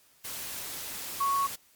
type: tone in noise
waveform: sine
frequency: 1108.7 Hz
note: C#6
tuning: in tune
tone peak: -24 dBFS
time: 1.2-1.47 s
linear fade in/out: 10 ms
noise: white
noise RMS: -38 dBFS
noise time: 0.24-1.56 s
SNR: +11 dB
effects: white hiss -62 dBFS RMS until 1.75 s + MP3 96 kbps